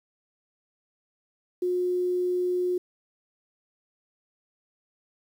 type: tone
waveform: sine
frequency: 360 Hz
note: F#4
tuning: 47 cents flat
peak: -23 dBFS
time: 1.62-2.78 s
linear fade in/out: 5 ms
effects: 9-bit